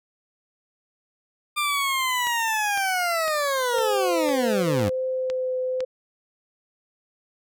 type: linear sweep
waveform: 20% pulse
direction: down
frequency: 1200 to 87.31 Hz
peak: -17 dBFS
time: 1.56-4.9 s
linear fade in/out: 20 ms
type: click train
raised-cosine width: 0.2 ms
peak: -17 dBFS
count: 8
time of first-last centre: 2.27-5.805 s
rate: 1.98 Hz
type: tone with vibrato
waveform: sine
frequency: 514 Hz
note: C5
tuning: 31 cents flat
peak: -23 dBFS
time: 3.73-5.85 s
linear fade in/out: 10 ms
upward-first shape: triangle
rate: 0.94 Hz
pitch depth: 13 cents each way
effects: none